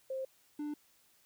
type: tone pair in turn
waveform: sine / triangle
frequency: 528 / 296.3 Hz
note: C5 / D4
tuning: +16 / +15 cents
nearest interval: minor seventh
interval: 1001 cents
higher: first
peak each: -35 / -34 dBFS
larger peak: second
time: 0.1-0.25 / 0.59-0.74 s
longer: neither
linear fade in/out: 5 ms
effects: white hiss -68 dBFS RMS until 1.25 s